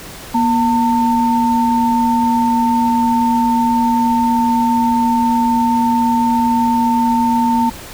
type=tone pair together; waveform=sine; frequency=238.9 / 902 Hz; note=A#3 / A5; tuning=+43 / +43 cents; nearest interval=octave + major seventh; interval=2300 cents; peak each=-14 dBFS; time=0.34-7.7 s; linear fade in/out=10 ms; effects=pink hiss -33 dBFS RMS until 7.93 s